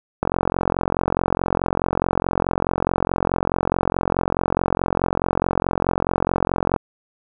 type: click train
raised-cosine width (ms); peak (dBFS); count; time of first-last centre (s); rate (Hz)
1; -4; 293; 0.23-6.762; 44.7
effects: none